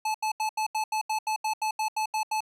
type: tone bursts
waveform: square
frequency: 866 Hz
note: A5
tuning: 28 cents flat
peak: -26 dBFS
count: 14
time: 0.05-2.406 s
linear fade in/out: 5 ms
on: 94 ms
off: 80 ms
effects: low-pass 12000 Hz 12 dB/octave